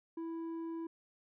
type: tone with low-pass filter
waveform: square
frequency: 329.6 Hz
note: E4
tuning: in tune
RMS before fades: -41 dBFS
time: 0.17-0.87 s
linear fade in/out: 5 ms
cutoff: 680 Hz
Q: 1.7
effects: none